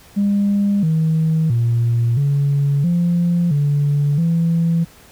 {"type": "tone with pitch steps", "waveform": "sine", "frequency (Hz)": [201.8, 159.5, 117.6, 141.6, 173.2, 144.4, 166.9], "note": ["G#3", "D#3", "A#2", "C#3", "F3", "D3", "E3"], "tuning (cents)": [-49, 43, 16, 37, -14, -29, 22], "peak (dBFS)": -12, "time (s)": [0.16, 4.85], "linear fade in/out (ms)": 20, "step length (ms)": 670, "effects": ["tanh soft clip ceiling -10 dBFS", "pink hiss -46 dBFS RMS until 5.11 s"]}